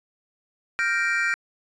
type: chord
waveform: triangle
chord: G minor seventh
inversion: third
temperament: equal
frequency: 1396.9 / 1568 / 1864.7 / 2349 Hz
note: F6 / G6 / Bb6 / D7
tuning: 0 / 0 / 0 / 0 cents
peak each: -25 dBFS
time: 0.79-1.34 s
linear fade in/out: 0 ms
effects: resampled to 22050 Hz